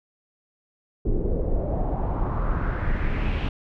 brown noise with low-pass filter sweep, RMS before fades -24 dBFS, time 1.05-3.49 s, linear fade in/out 5 ms, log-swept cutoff 370 to 3000 Hz, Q 2.9, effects none

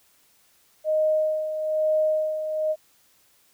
sine tone with tremolo, 621 Hz, D#5, 3 cents flat, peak -18 dBFS, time 0.84-2.76 s, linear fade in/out 50 ms, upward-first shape sine, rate 1.1 Hz, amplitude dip 60%, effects white hiss -61 dBFS RMS until 3.53 s

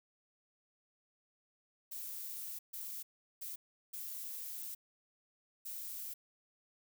violet noise bursts at uneven times, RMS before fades -44 dBFS, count 5, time 1.91-2.59 / 2.73-3.03 / 3.41-3.56 / 3.93-4.75 / 5.65-6.14 s, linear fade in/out 10 ms, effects none

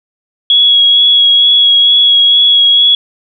sine tone with vibrato, 3337 Hz, G#7, 8 cents sharp, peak -4 dBFS, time 0.5-2.95 s, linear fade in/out 2 ms, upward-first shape sine, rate 2.2 Hz, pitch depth 15 cents each way, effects none

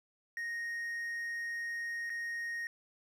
triangle tone with dropouts, 1864.7 Hz, A#6, in tune, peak -34 dBFS, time 0.37-2.67 s, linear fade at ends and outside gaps 1 ms, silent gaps 2.096-2.101 s, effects none

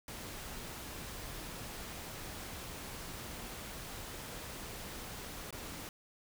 pink noise with dropouts, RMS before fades -45 dBFS, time 0.08-5.89 s, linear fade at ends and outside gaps 1 ms, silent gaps 5.507-5.526 s, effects none

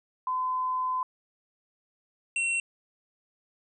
sine / square tone pair in turn, 1020 / 2723 Hz, C6 / F7, -44 / -44 cents, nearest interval octave + perfect fourth, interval 1700 cents, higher second, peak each -26 dBFS, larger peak neither, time 0.27-1.03 / 2.36-2.6 s, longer first, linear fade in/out 2 ms, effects resampled to 22050 Hz

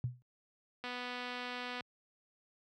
sine tone with exponential decay, 123.47 Hz, B2, in tune, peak -28 dBFS, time 0.04-0.22 s, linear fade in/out 0 ms, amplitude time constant 39 ms
click train, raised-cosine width 0.3 ms, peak -26 dBFS, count 240, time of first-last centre 0.84-1.808 s, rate 247 Hz
effects high-pass 80 Hz 12 dB/octave

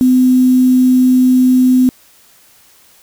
sine tone with quantisation, 254.5 Hz, C4, 48 cents flat, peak -6 dBFS, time 0.01-1.89 s, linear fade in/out 0 ms, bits 5, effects white hiss -47 dBFS RMS until 3.02 s

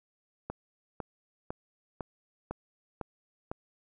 click train, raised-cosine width 1 ms, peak -21 dBFS, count 7, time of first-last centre 0.5-3.515 s, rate 1.99 Hz, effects none

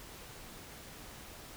silence, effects pink hiss -50 dBFS RMS until 1.56 s

